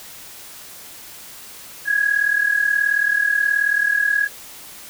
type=tone with amplitude modulation; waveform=sine; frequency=1661.2 Hz; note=G#6; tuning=in tune; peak=-12 dBFS; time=1.85-4.29 s; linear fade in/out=50 ms; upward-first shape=sine; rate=38.6 Hz; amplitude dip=75%; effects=white hiss -39 dBFS RMS until 4.89 s